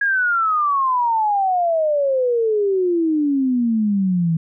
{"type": "exponential sweep", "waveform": "sine", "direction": "down", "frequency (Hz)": [1661.2, 160], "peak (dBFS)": -15, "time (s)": [0.01, 4.37], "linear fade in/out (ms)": 5, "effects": []}